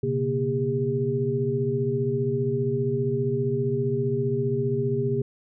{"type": "tone cluster", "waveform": "sine", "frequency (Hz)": [122.2, 137.3, 237.2, 402.9], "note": ["B2", "C#3", "A#3", "G4"], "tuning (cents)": [-18, -16, 30, 48], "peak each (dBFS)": [-29, -28, -31, -25], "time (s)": [0.03, 5.22], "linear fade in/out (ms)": 5, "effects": []}